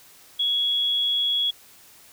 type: tone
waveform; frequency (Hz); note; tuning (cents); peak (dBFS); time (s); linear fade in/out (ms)
sine; 3347; G#7; +13; -20; 0.39-1.51; 10
effects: white hiss -51 dBFS RMS until 2.12 s